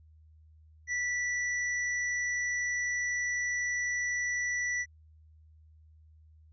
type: tone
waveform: square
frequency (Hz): 1962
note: B6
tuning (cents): -12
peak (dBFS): -30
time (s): 0.87-4.86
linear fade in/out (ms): 50
effects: added 78 Hz sine -55 dBFS peak until 6.52 s + resampled to 16000 Hz